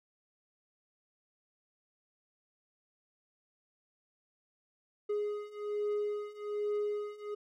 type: beating tone pair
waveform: triangle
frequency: 415.3 / 416.5 Hz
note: G#4 / G#4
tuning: 0 / +5 cents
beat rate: 1.2 Hz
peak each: -35 / -33 dBFS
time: 5.09-7.35 s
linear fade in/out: 10 ms
effects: none